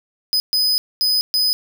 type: tone bursts at uneven times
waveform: 45% pulse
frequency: 5010 Hz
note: D#8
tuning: 11 cents sharp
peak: -15 dBFS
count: 4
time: 0.33-0.4 / 0.53-0.78 / 1.01-1.21 / 1.34-1.53 s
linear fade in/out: 0 ms
effects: none